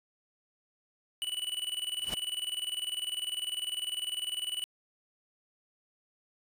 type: tone with tremolo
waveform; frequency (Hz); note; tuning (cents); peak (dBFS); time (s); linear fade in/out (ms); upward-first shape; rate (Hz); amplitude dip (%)
square; 2960; F#7; 0; -31; 1.22-4.64; 0; square; 20; 70
type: noise with exponential growth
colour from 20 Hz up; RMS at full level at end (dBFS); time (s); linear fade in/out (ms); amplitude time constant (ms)
pink; -35; 1.98-2.14; 1; 34
effects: resampled to 32000 Hz